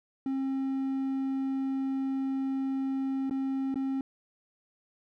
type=tone with dropouts; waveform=triangle; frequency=268.2 Hz; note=C4; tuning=43 cents sharp; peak=-26 dBFS; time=0.26-4.01 s; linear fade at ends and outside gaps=2 ms; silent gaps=3.297-3.309 / 3.743-3.757 s; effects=none